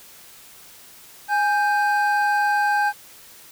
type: tone pair together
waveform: triangle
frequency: 827.3 / 1568 Hz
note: G#5 / G6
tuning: -7 / 0 cents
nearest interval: major seventh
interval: 1107 cents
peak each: -17 / -20 dBFS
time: 1.28-2.93 s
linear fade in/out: 50 ms
effects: white hiss -46 dBFS RMS until 3.51 s